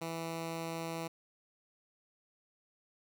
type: tone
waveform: 10% pulse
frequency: 164.81 Hz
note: E3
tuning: in tune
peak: -29 dBFS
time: 0.01-1.08 s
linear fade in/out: 10 ms
effects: none